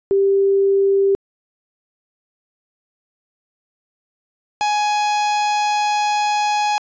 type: tone pair in turn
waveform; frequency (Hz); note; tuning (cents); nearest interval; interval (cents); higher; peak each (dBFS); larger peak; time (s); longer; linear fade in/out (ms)
sine / 45% pulse; 393.3 / 835.8; G4 / G#5; +6 / +11; octave + minor second; 1305; second; -12 / -16; first; 0.11-1.15 / 4.61-6.78; second; 0
effects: resampled to 16000 Hz